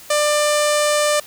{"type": "tone with low-pass filter", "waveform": "sawtooth", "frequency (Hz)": 595, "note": "D5", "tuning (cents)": 22, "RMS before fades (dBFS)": -17, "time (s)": [0.1, 1.2], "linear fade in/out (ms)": 5, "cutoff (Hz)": 8700, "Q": 2.2, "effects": ["white hiss -41 dBFS RMS until 1.26 s"]}